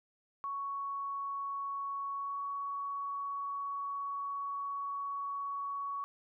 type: tone with pitch glide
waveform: sine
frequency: 1113 to 1120.7 Hz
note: C#6 to C#6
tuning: +7 to +19 cents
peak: -35 dBFS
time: 0.44-6.04 s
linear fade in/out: 0 ms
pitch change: +12 cents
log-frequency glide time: 2.15-2.4 s
effects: none